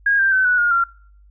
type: tone with pitch steps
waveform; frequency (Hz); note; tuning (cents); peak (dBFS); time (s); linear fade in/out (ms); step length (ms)
sine; 1634 / 1579.3 / 1526.3 / 1475.2 / 1425.8 / 1378; G#6 / G6 / G6 / F#6 / F6 / F6; -29 / +12 / -47 / -6 / +35 / -24; -13; 0.06-0.84; 5; 130
effects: noise-tail reverb RT60 0.5 s tail -23 dB re dry + added 50 Hz sine -46 dBFS peak until 1.3 s